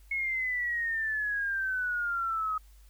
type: exponential sweep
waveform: sine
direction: down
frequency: 2187 to 1259 Hz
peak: -28 dBFS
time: 0.11-2.58 s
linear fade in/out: 5 ms
effects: added 50 Hz sine -52 dBFS peak until 2.89 s + white hiss -65 dBFS RMS until 2.89 s